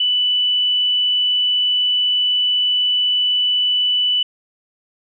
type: tone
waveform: sine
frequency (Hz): 2978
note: F#7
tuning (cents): +11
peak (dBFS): -14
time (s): 0-4.23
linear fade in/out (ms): 5
effects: none